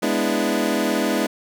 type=chord; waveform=25% pulse; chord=E dominant seventh; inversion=first; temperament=equal; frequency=207.7 / 246.9 / 293.7 / 329.6 Hz; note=G#3 / B3 / D4 / E4; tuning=0 / 0 / 0 / 0 cents; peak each=-21 dBFS; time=0.02-1.27 s; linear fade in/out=10 ms; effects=none